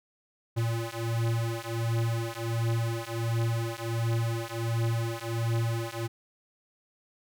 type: beating tone pair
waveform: square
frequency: 114.5 / 115.9 Hz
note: A#2 / A#2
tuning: -31 / -10 cents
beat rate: 1.4 Hz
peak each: -31 dBFS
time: 0.56-6.08 s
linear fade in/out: 20 ms
effects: none